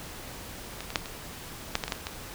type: clicks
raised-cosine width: 0.2 ms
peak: -18 / -19 / -6 / -20 / -7 / -12 / -15 / -10 / -26 / -15 dBFS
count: 10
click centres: 0.806 / 0.904 / 0.958 / 1.058 / 1.754 / 1.838 / 1.88 / 1.922 / 1.952 / 2.069 s
effects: pink hiss -42 dBFS RMS until 2.34 s